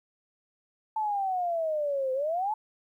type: exponential two-way sweep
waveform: sine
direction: down then up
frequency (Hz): 884 to 513 to 884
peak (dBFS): -26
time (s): 0.96-2.54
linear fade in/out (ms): 5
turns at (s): 2.13
effects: 11-bit